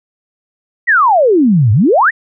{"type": "exponential two-way sweep", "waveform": "sine", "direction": "down then up", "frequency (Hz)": [2000, 98, 2000], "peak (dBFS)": -6, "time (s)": [0.87, 2.11], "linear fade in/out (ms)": 20, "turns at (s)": 1.72, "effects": []}